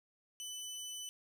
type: tone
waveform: 20% pulse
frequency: 2998 Hz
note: F#7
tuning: 22 cents sharp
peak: -37 dBFS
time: 0.4-1.09 s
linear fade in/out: 0 ms
effects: none